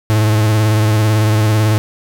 45% pulse tone with vibrato, 107.9 Hz, A2, 33 cents flat, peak -10 dBFS, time 0.1-1.78 s, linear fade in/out 0 ms, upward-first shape sine, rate 18 Hz, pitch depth 45 cents each way, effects none

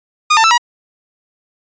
sawtooth tone with pitch steps, 1227 / 894 / 1324 / 959 Hz, D#6 / A5 / E6 / A#5, -25 / +27 / +7 / +49 cents, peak -4 dBFS, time 0.3-0.58 s, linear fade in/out 10 ms, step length 70 ms, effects resampled to 16000 Hz

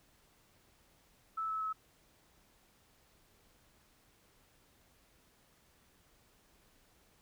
sine tone with pitch steps, 1311 / 1301.2 / 1291.5 Hz, E6 / E6 / E6, -10 / -23 / -36 cents, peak -34 dBFS, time 1.37-1.73 s, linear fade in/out 10 ms, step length 120 ms, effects pink hiss -68 dBFS RMS until 7.21 s

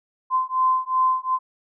sine beating tone pair, 1032 / 1034.7 Hz, C6 / C6, -24 / -20 cents, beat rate 2.7 Hz, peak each -21 dBFS, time 0.3-1.39 s, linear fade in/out 50 ms, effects none

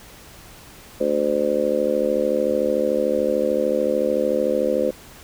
harmonic tone, 73.5 Hz, D2, 2 cents sharp, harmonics 3 / 4 / 5 / 6 / 7 / 8, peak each -28 / -28 / -26 / -29 / -20 / -27 dBFS, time 1-4.91 s, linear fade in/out 10 ms, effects pink hiss -44 dBFS RMS until 5.23 s

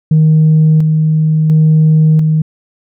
sine tone with tremolo, 156.4 Hz, D#3, 9 cents sharp, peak -3 dBFS, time 0.11-2.42 s, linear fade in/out 5 ms, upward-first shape square, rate 0.72 Hz, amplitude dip 35%, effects tanh soft clip ceiling -2 dBFS

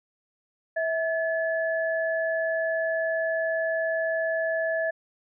sine tone pair together, 650 / 1717.3 Hz, E5 / A6, -24 / -43 cents, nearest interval octave + perfect fourth, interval 1681 cents, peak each -25 / -29 dBFS, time 0.76-4.91 s, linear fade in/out 10 ms, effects none

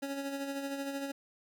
25% pulse tone with tremolo, 277.2 Hz, C#4, in tune, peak -30 dBFS, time 0.02-1.12 s, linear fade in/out 10 ms, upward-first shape sine, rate 13 Hz, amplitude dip 45%, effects 12-bit

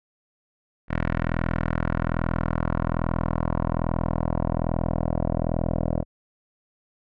10% pulse tone with low-pass filter sweep, 41.2 Hz, E1, in tune, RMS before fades -25 dBFS, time 0.88-6.05 s, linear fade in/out 50 ms, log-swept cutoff 1900 to 610 Hz, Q 1.9, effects none

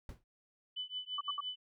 brown noise with exponential decay, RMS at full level -41 dBFS, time 0.09-0.24 s, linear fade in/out 2 ms, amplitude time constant 31 ms
sine tone with tremolo, 3000 Hz, F#7, 23 cents sharp, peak -35 dBFS, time 0.76-1.56 s, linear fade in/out 10 ms, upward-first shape triangle, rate 5.9 Hz, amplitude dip 100%
sine tone bursts, 1153 Hz, D6, 32 cents flat, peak -33 dBFS, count 3, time 1.18-1.407 s, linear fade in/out 5 ms, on 29 ms, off 70 ms
effects none

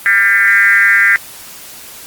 sine tone with frequency modulation, 1800 Hz, A6, 39 cents sharp, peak -6 dBFS, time 0.06-1.16 s, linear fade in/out 0 ms, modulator 204 Hz, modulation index 1.5, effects white hiss -33 dBFS RMS until 2.06 s + Opus 32 kbps

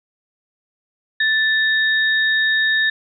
sine tone pair together, 1760 / 3729 Hz, A6 / A#7, 0 / 0 cents, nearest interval octave + minor second, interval 1300 cents, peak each -15 / -22 dBFS, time 1.2-2.9 s, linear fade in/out 5 ms, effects none

